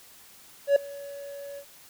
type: tone with ADSR envelope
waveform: triangle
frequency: 564 Hz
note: C#5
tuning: 30 cents sharp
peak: -12 dBFS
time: 0.67-1.65 s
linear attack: 90 ms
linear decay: 4 ms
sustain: -23 dB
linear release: 72 ms
effects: white hiss -52 dBFS RMS until 1.89 s